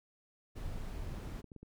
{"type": "noise", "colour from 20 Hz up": "brown", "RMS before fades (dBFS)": -41, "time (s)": [0.55, 1.42], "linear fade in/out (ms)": 20}
{"type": "clicks", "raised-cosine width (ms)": 3, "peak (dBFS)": -37, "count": 12, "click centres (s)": [1.079, 1.117, 1.184, 1.231, 1.275, 1.323, 1.362, 1.404, 1.443, 1.518, 1.563, 1.63]}
{"effects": []}